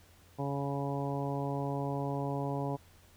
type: harmonic tone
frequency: 140 Hz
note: C#3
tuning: 18 cents sharp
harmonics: 1 / 2 / 3 / 4 / 5 / 6 / 7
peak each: -35 / -38 / -40 / -41 / -42 / -43 / -43 dBFS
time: 0.38-2.77 s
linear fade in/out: 20 ms
effects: added 87 Hz sine -61 dBFS peak until 3.16 s + pink hiss -62 dBFS RMS until 3.16 s